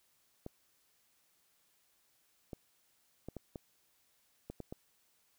clicks, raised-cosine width 2 ms, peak -29 dBFS, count 8, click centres 0.464 / 2.532 / 3.286 / 3.367 / 3.558 / 4.5 / 4.603 / 4.725 s, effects white hiss -73 dBFS RMS until 5.38 s

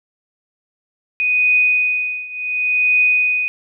sine tone with tremolo, 2489 Hz, D#7, in tune, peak -10 dBFS, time 1.2-3.48 s, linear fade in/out 0 ms, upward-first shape triangle, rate 0.69 Hz, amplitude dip 90%, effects none

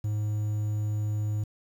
triangle tone with quantisation, 105.8 Hz, G#2, 33 cents sharp, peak -24 dBFS, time 0.04-1.44 s, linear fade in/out 5 ms, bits 9, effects none

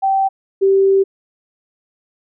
sine tone pair in turn, 776 / 389 Hz, G5 / G4, -18 / -13 cents, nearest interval octave, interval 1195 cents, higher first, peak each -12 / -9 dBFS, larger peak second, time 0.02-0.29 / 0.61-1.04 s, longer second, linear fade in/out 20 ms, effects none

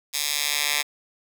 10% pulse tone with high-pass filter sweep, 146.4 Hz, D3, 5 cents flat, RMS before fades -25 dBFS, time 0.13-0.83 s, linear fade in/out 20 ms, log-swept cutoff 4200 to 2200 Hz, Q 0.88, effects none

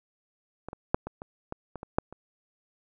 clicks, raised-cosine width 1 ms, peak -23 / -24 / -7 / -21 / -25 / -20 / -23 / -24 / -8 / -29 dBFS, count 10, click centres 0.686 / 0.731 / 0.945 / 1.07 / 1.219 / 1.524 / 1.757 / 1.831 / 1.985 / 2.126 s, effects none

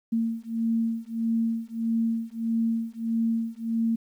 sine beating tone pair, 227 / 228.6 Hz, A#3 / A#3, -46 / -34 cents, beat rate 1.6 Hz, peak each -27 dBFS, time 0.12-3.96 s, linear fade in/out 10 ms, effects 10-bit

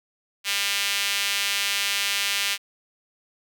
sawtooth tone with high-pass filter, 200 Hz, G3, 35 cents sharp, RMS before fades -25 dBFS, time 0.44-2.58 s, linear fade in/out 50 ms, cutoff 2600 Hz, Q 1.5, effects none

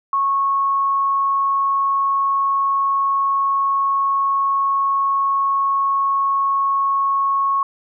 sine tone, 1100 Hz, C#6, 14 cents flat, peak -15 dBFS, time 0.13-7.63 s, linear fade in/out 2 ms, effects none

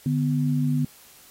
sine tone pair together, 147.8 / 248.6 Hz, D3 / B3, +11 / +12 cents, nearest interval major sixth, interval 901 cents, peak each -22 / -24 dBFS, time 0.06-0.85 s, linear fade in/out 2 ms, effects white hiss -51 dBFS RMS until 1.3 s + AAC 48 kbps

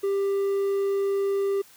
triangle tone, 395.6 Hz, G4, 16 cents sharp, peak -20 dBFS, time 0.03-1.62 s, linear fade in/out 10 ms, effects white hiss -53 dBFS RMS until 1.76 s

